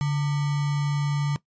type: tone with sample-and-hold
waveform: sine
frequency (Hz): 144.3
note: D3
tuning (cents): -30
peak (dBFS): -21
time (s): 0.01-1.36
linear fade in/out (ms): 0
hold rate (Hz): 1050
effects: noise-tail reverb RT60 0.1 s tail -18 dB re dry + resampled to 16000 Hz